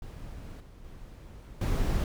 brown noise with level steps, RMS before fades -42 / -49 / -46 / -27 dBFS, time 0.02-2.04 s, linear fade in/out 2 ms, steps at 0.6 / 0.84 / 1.61 s, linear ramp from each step 5 ms, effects none

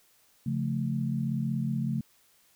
sine chord, Db augmented, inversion none, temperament equal, 138.59 / 174.61 / 220 Hz, Db3 / F3 / A3, 0 / 0 / 0 cents, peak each -30 / -34 / -31 dBFS, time 0.46-2.01 s, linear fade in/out 5 ms, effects white hiss -64 dBFS RMS until 2.55 s

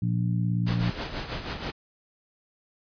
harmonic tone, 58.27 Hz, A#1, in tune, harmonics 2 / 3 / 4 / 5, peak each -25 / -27 / -40 / -39 dBFS, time 0.02-0.9 s, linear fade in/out 5 ms
pink noise with tremolo, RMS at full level -31 dBFS, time 0.66-1.72 s, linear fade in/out 20 ms, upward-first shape sine, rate 6.2 Hz, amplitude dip 60%
effects resampled to 11025 Hz

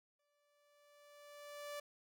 sawtooth tone with exponential growth, 583 Hz, D5, 13 cents flat, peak -39 dBFS, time 0.19-1.8 s, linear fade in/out 5 ms, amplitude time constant 350 ms, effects none

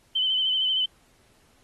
sine tone with vibrato, 3058 Hz, G7, 44 cents flat, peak -21 dBFS, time 0.15-0.86 s, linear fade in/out 10 ms, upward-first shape sine, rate 13 Hz, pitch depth 40 cents each way, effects pink hiss -62 dBFS RMS until 1.63 s + AAC 32 kbps

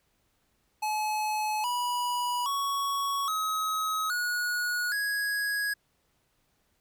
square tone with pitch steps, 855 / 976.5 / 1115.2 / 1273.7 / 1454.6 / 1661.3 Hz, A5 / B5 / C#6 / D#6 / F#6 / G#6, -50 / -20 / +10 / +40 / -30 / 0 cents, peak -28 dBFS, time 0.82-5.74 s, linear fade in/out 10 ms, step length 820 ms, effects pink hiss -72 dBFS RMS until 6.8 s

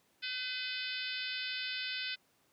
harmonic tone, 507 Hz, B4, 45 cents sharp, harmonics 3 / 4 / 5 / 6 / 7 / 8 / 9 / 10, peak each -43 / -46 / -42 / -44 / -43 / -46 / -46 / -47 dBFS, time 0.22-2.16 s, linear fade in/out 20 ms, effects pink hiss -71 dBFS RMS until 2.52 s + high-pass 150 Hz 12 dB/octave

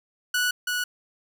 sawtooth tone pair in turn, 1475 / 1469.6 Hz, F#6 / F#6, -6 / -12 cents, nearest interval unison, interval 6 cents, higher first, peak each -18 / -21 dBFS, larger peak first, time 0.34-0.51 / 0.67-0.84 s, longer neither, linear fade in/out 5 ms, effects none

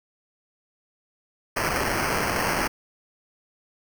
violet noise with sample-and-hold, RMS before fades -25 dBFS, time 1.56-2.68 s, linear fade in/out 10 ms, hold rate 3675 Hz, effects none

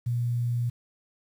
sine tone with quantisation, 120 Hz, B2, 49 cents flat, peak -24 dBFS, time 0.06-0.7 s, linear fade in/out 10 ms, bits 9, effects none

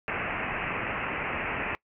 white low-pass noise, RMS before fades -32 dBFS, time 0.08-1.75 s, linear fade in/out 0 ms, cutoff 2700 Hz, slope 96 dB/octave, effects noise-tail reverb RT60 0.1 s tail -22 dB re dry

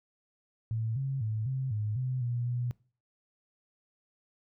sine tone with pitch steps, 112.1 / 135.3 / 109.1 / 132 / 106.2 / 128.3 / 120.4 / 122.1 Hz, A2 / C#3 / A2 / C3 / G#2 / C3 / B2 / B2, +33 / -42 / -14 / +16 / +39 / -34 / -44 / -19 cents, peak -29 dBFS, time 0.71-2.71 s, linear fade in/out 0 ms, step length 250 ms, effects noise-tail reverb RT60 0.4 s tail -22 dB re dry

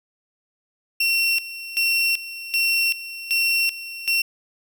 30% pulse tone with tremolo, 2722 Hz, F7, 45 cents flat, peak -15 dBFS, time 1-4.22 s, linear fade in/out 5 ms, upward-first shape square, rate 1.3 Hz, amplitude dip 80%, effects none

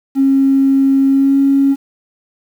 triangle tone with pitch glide, 271.3 to 275.4 Hz, C#4 to C#4, -37 to -11 cents, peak -4 dBFS, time 0.15-1.76 s, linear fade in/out 50 ms, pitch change +26 cents, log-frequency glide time 1.08-1.38 s, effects tanh soft clip ceiling -6 dBFS + 7-bit

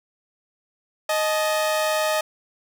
sawtooth tone pair together, 622.3 / 863 Hz, D#5 / A5, 0 / -34 cents, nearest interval tritone, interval 566 cents, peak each -17 / -24 dBFS, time 1.09-2.21 s, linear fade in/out 5 ms, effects none

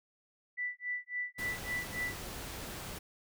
sine tone with tremolo, 1975.5 Hz, B6, in tune, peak -32 dBFS, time 0.57-2.21 s, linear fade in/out 20 ms, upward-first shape sine, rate 3.6 Hz, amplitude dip 100%
pink noise, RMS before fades -43 dBFS, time 1.38-2.99 s, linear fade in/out 10 ms
effects none

